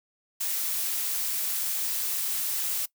blue noise, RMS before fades -29 dBFS, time 0.4-2.86 s, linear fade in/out 10 ms, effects noise-tail reverb RT60 0.1 s tail -21 dB re dry

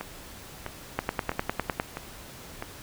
two click trains, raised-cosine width 0.5 ms, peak -10 / -18 dBFS, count 9 / 5, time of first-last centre 0.99-1.799 / 0.01-2.624 s, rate 9.89 / 1.53 Hz, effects pink hiss -45 dBFS RMS until 2.82 s

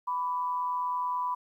sine tone pair together, 992 / 1161.3 Hz, B5 / D6, +7 / -20 cents, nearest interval minor third, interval 273 cents, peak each -28 / -38 dBFS, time 0.07-1.35 s, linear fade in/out 10 ms, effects 11-bit

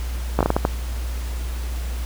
slowing click train, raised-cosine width 1 ms, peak -3 dBFS, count 7, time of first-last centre 0.39-0.651 s, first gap 16 ms, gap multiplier 1.4, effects added 60 Hz sine -24 dBFS peak until 2.05 s + pink hiss -38 dBFS RMS until 2.05 s

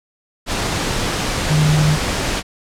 sine tone in noise, 152.2 Hz, D#3, 38 cents flat, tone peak -12 dBFS, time 1.48-1.98 s, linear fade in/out 50 ms, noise pink, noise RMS -20 dBFS, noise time 0.46-2.43 s, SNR +5 dB, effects low-pass 8000 Hz 12 dB/octave

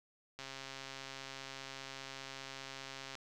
click train, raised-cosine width 0.2 ms, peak -28 dBFS, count 374, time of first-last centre 0.39-3.153 s, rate 135 Hz, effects 11-bit

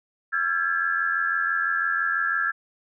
sine tone cluster, 1358 / 1623 / 1709 Hz, F6 / G#6 / G#6, -49 / -40 / +49 cents, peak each -26 dBFS, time 0.32-2.52 s, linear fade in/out 20 ms, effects none

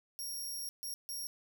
15% pulse tone bursts at uneven times, 5588 Hz, F8, in tune, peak -33 dBFS, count 3, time 0.19-0.69 / 0.83-0.94 / 1.09-1.27 s, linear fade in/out 0 ms, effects none

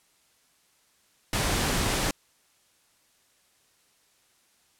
pink noise, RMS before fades -26 dBFS, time 1.33-2.11 s, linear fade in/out 2 ms, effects white hiss -65 dBFS RMS until 4.79 s + low-pass 11000 Hz 12 dB/octave

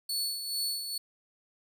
sawtooth tone with tremolo, 4427 Hz, C#8, 3 cents flat, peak -26 dBFS, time 0.09-0.98 s, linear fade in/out 5 ms, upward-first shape sine, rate 2.3 Hz, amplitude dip 55%, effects none

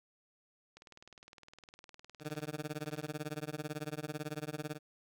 click train, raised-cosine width 0.2 ms, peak -36 dBFS, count 46, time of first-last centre 0.77-3.066 s, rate 19.6 Hz
15% pulse tone with tremolo, 151.5 Hz, D#3, 46 cents flat, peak -29 dBFS, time 2.2-4.79 s, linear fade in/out 50 ms, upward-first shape sine, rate 18 Hz, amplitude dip 100%
effects none

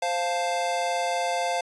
square chord, F major, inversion second, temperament equal, 523.3 / 698.5 / 880 Hz, C5 / F5 / A5, 0 / 0 / 0 cents, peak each -31 / -27 / -32 dBFS, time 0.02-1.61 s, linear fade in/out 5 ms, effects resampled to 22050 Hz

